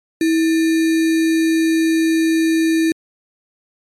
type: tone with sample-and-hold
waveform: sine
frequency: 323.8 Hz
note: E4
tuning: 31 cents flat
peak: -12 dBFS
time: 0.21-2.92 s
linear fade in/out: 2 ms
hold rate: 2100 Hz
effects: low-pass 12000 Hz 12 dB/octave + MP3 96 kbps